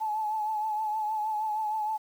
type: tone with vibrato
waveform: sine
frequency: 860 Hz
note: A5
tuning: 40 cents flat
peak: -27 dBFS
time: 0-1.98 s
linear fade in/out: 20 ms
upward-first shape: triangle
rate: 6.4 Hz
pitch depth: 50 cents each way
effects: 9-bit